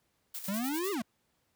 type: noise with tremolo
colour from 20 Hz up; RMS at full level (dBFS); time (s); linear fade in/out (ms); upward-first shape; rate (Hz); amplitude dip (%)
blue; -39; 0.34-0.95; 10; square; 10; 55
type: exponential two-way sweep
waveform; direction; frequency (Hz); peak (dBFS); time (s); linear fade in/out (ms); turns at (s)
square; up then down; 188.3 to 417.4 to 205.6; -32; 0.48-1.02; 5; 0.91
effects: pink hiss -75 dBFS RMS until 1.55 s + high-pass 60 Hz 12 dB/octave